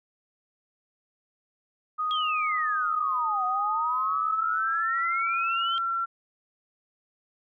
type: tone with pitch glide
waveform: sine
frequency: 1244.5 to 1357.1 Hz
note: D#6 to E6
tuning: 0 to +50 cents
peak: -25 dBFS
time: 1.98-6.06 s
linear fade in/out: 20 ms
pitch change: +150 cents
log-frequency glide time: 3.74-4.96 s
type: exponential two-way sweep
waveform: sine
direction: down then up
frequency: 3322 to 730 to 3179 Hz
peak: -29 dBFS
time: 2.11-5.78 s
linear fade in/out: 0 ms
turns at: 3.45 s
effects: none